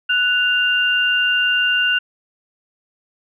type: tone pair together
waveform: sine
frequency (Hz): 1480 / 2794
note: F#6 / F7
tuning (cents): 0 / 0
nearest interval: major seventh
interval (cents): 1100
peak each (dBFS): -17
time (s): 0.09-1.99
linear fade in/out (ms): 10
effects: none